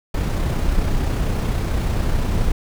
brown noise with amplitude modulation, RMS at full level -18 dBFS, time 0.14-2.52 s, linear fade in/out 5 ms, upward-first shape sine, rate 31.3 Hz, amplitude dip 30%, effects none

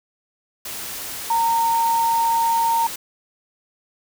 sine tone in noise, 920 Hz, A#5, 23 cents flat, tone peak -16 dBFS, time 1.3-2.87 s, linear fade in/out 5 ms, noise white, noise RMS -31 dBFS, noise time 0.65-2.96 s, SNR +12 dB, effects none

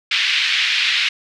pink band-pass noise, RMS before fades -18 dBFS, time 0.11-1.09 s, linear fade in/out 5 ms, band 2100 to 3900 Hz, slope 24 dB/octave, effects none

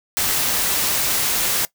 white noise, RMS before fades -20 dBFS, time 0.17-1.65 s, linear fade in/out 0 ms, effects noise-tail reverb RT60 0.1 s tail -19 dB re dry

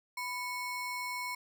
square ring-modulated tone, 1600 Hz, G6, 35 cents sharp, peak -33 dBFS, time 0.17-1.35 s, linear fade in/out 5 ms, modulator 608 Hz, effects none

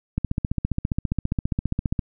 click train, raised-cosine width 5 ms, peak -10 dBFS, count 28, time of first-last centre 0.18-1.992 s, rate 14.9 Hz, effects none

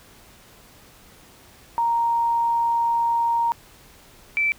sine tone pair in turn, 932.3 / 2326 Hz, A#5 / D7, 0 / -17 cents, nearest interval octave + major third, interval 1583 cents, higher second, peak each -18 / -18 dBFS, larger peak neither, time 1.78-3.52 / 4.37-4.52 s, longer first, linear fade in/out 0 ms, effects pink hiss -50 dBFS RMS until 4.58 s

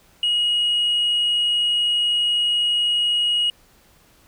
sine tone, 2892 Hz, F#7, 40 cents flat, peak -15 dBFS, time 0.23-3.5 s, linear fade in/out 2 ms, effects tanh soft clip ceiling -15 dBFS + pink hiss -55 dBFS RMS until 4.27 s

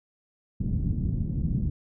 white low-pass noise, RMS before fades -27 dBFS, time 0.6-1.7 s, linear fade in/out 5 ms, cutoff 190 Hz, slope 24 dB/octave, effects none

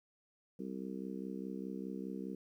harmonic tone, 64.9 Hz, C2, 13 cents flat, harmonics 3 / 4 / 5 / 6 / 7, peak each -43 / -45 / -47 / -49 / -50 dBFS, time 0.59-2.35 s, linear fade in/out 5 ms, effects 12-bit

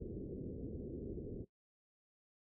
white low-pass noise, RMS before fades -45 dBFS, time 0-1.45 s, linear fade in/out 20 ms, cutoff 450 Hz, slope 48 dB/octave, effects noise-tail reverb RT60 0.1 s tail -17 dB re dry

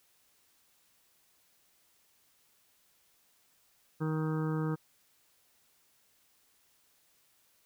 harmonic tone, 156.8 Hz, D#3, 14 cents sharp, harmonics 1 / 2 / 3 / 5 / 6 / 7 / 8 / 9 / 10, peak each -31 / -36 / -39 / -51 / -47 / -51 / -45 / -54 / -50 dBFS, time 4-4.76 s, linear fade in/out 20 ms, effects white hiss -69 dBFS RMS until 7.65 s

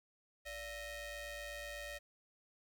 sawtooth ring-modulated tone, 637 Hz, D#5, 41 cents sharp, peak -37 dBFS, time 0.45-1.99 s, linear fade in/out 20 ms, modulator 1220 Hz, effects 12-bit

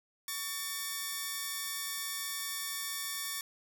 5% pulse tone pair together, 1128 / 1790.6 Hz, C#6 / A6, +30 / +30 cents, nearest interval minor sixth, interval 800 cents, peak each -27 dBFS, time 0.28-3.41 s, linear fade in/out 2 ms, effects none

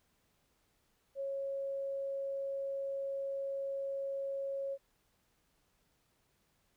sine tone, 549 Hz, C#5, 17 cents flat, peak -35 dBFS, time 1.15-4.78 s, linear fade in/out 50 ms, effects pink hiss -75 dBFS RMS until 6.76 s

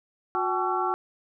sine tone cluster, 363.2 / 767 / 857 / 1128 / 1350 Hz, F#4 / G5 / A5 / C#6 / E6, -32 / -38 / -46 / +30 / +41 cents, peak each -30 dBFS, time 0.35-0.94 s, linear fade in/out 0 ms, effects none

